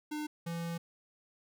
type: tone pair in turn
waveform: square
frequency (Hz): 301.6 / 168.54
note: D4 / E3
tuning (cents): +46 / +39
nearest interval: minor seventh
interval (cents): 1007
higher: first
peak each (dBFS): -36 / -36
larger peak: neither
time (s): 0.11-0.27 / 0.46-0.78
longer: second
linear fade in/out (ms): 10
effects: none